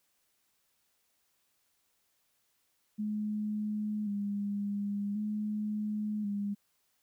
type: tone with vibrato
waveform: sine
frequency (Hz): 207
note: G#3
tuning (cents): -5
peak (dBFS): -31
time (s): 2.98-6.55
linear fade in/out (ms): 20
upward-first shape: square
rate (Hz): 0.46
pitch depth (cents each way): 36
effects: white hiss -75 dBFS RMS until 7.02 s